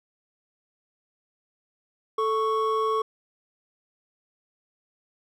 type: tone pair together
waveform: triangle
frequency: 439.7 / 1108 Hz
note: A4 / C#6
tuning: -1 / -1 cents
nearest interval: octave + major third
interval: 1600 cents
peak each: -23 dBFS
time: 2.18-3.02 s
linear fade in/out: 5 ms
effects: none